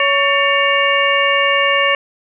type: harmonic tone with a mistuned harmonic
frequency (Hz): 560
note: C#5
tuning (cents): +18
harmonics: 1 / 2 / 3 / 4 / 5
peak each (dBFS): -18 / -18 / -18 / -18 / -18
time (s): 0-1.95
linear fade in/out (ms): 2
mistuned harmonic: 3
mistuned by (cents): +110
effects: none